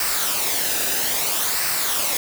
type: noise with flanger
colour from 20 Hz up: white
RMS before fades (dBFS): -22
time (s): 0-2.17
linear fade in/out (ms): 2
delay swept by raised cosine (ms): 0.29 to 0.93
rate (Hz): 0.6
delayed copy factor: -0.5
effects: none